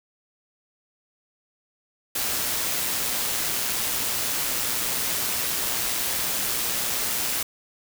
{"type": "noise with amplitude modulation", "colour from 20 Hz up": "white", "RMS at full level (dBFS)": -25, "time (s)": [2.15, 7.43], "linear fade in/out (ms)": 5, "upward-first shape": "sine", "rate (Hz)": 121, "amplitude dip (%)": 25, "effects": []}